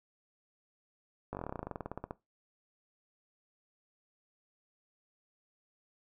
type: slowing click train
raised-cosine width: 1 ms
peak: -24 dBFS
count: 21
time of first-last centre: 1.33-2.109 s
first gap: 19 ms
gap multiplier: 1.07
effects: noise-tail reverb RT60 0.2 s tail -18 dB re dry